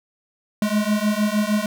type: beating tone pair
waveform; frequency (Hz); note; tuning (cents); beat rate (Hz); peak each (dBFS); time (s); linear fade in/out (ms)
square; 207.4 / 213.9; G#3 / A3; -2 / -49; 6.5; -22; 0.62-1.66; 2
effects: none